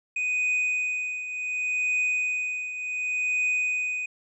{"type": "tone with tremolo", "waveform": "triangle", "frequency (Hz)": 2492, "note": "D#7", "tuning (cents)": 2, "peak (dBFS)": -20, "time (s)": [0.16, 4.06], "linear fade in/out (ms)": 5, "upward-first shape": "triangle", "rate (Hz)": 0.68, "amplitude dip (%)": 70, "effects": ["resampled to 22050 Hz"]}